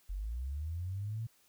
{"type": "linear sweep", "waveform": "sine", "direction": "up", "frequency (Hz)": [43.65, 116.1], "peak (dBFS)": -35, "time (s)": [0.09, 1.27], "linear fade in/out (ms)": 10, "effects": ["white hiss -68 dBFS RMS until 1.48 s"]}